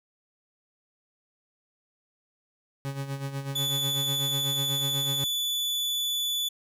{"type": "tone with tremolo", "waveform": "40% pulse", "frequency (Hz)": 137.8, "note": "C#3", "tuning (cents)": -10, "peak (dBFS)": -28, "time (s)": [2.85, 5.24], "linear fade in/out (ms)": 0, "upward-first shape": "sine", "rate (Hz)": 8.1, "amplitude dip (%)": 65}
{"type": "tone", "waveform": "40% pulse", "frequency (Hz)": 3467, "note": "A7", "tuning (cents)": -26, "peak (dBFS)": -25, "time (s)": [3.55, 6.49], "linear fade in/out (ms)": 10}
{"effects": []}